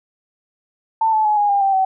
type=tone with pitch steps; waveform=sine; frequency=891 / 868.1 / 845.9 / 824.2 / 803 / 782.4 / 762.3 Hz; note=A5 / A5 / G#5 / G#5 / G5 / G5 / G5; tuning=+22 / -24 / +32 / -13 / +41 / -4 / -49 cents; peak=-13 dBFS; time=1.01-1.85 s; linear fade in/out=5 ms; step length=120 ms; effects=none